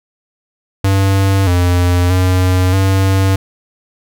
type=tone with pitch steps; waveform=square; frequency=97.3 / 88.7 / 92 / 96.2 Hz; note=G2 / F2 / F#2 / G2; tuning=-12 / +27 / -9 / -32 cents; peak=-10 dBFS; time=0.84-3.36 s; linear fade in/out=5 ms; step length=630 ms; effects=none